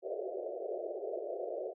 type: band-pass noise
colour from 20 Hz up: pink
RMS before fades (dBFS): -39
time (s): 0.02-1.74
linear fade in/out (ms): 50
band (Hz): 360 to 690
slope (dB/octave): 96
effects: none